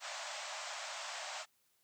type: band-pass noise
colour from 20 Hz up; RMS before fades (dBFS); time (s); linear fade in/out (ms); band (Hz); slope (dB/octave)
pink; -44; 0-1.46; 50; 580 to 8100; 96
effects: white hiss -75 dBFS RMS until 1.83 s + high-pass 60 Hz 12 dB/octave